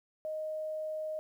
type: tone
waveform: sine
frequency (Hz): 622.3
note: D#5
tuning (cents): 0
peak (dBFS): -34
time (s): 0.25-1.19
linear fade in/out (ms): 0
effects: 11-bit